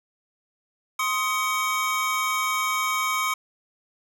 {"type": "tone cluster", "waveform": "square", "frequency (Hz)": [1054, 1255, 2255], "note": ["C6", "D#6", "C#7"], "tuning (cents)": [12, 15, 29], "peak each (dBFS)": -28, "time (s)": [0.99, 3.34], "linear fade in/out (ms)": 5, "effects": []}